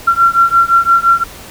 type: beating tone pair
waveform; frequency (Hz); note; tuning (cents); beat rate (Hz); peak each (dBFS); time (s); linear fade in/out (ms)
sine; 1364 / 1369.8; F6 / F6; -41 / -34; 5.8; -10; 0.07-1.24; 10
effects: pink hiss -33 dBFS RMS until 1.5 s